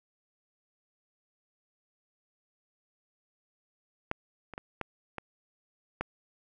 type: clicks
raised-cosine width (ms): 0.5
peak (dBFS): -15 / -27 / -23 / -18 / -21 / -16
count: 6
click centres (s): 4.114 / 4.537 / 4.579 / 4.813 / 5.183 / 6.01
effects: none